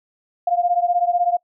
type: beating tone pair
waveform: sine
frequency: 698 / 714 Hz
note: F5 / F5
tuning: -1 / +38 cents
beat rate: 16 Hz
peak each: -18 / -20 dBFS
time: 0.47-1.37 s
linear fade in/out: 5 ms
effects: noise-tail reverb RT60 0.1 s tail -25 dB re dry